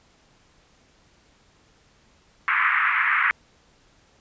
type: band-pass noise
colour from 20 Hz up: white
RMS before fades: -21 dBFS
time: 2.48-3.31 s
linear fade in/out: 0 ms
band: 1100 to 2200 Hz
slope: 48 dB/octave
effects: pink hiss -59 dBFS RMS until 4.2 s + resampled to 16000 Hz